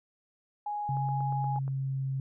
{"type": "tone", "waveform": "sine", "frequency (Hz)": 830.6, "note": "G#5", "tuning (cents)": 0, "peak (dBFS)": -31, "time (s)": [0.66, 1.59], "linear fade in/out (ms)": 5}
{"type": "tone with pitch glide", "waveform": "sine", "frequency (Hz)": [135.8, 134.16], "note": ["C#3", "C3"], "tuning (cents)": [-35, 44], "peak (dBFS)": -29, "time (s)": [0.89, 2.2], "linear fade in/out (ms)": 2, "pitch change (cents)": -21, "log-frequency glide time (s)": [1.26, 2.06]}
{"type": "click train", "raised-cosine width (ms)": 1, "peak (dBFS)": -33, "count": 7, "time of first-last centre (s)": [0.97, 1.679], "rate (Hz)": 8.46}
{"effects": []}